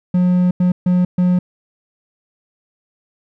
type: tone bursts at uneven times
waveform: triangle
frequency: 180 Hz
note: F#3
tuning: 47 cents flat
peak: -9 dBFS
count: 4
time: 0.14-0.51 / 0.6-0.72 / 0.86-1.05 / 1.18-1.39 s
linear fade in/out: 5 ms
effects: none